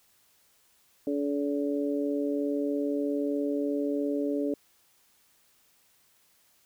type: harmonic tone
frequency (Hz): 143.1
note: D3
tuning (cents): -45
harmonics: 2 / 3 / 4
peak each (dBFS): -28 / -32 / -34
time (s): 1.07-4.54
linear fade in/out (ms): 2
effects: white hiss -65 dBFS RMS until 6.65 s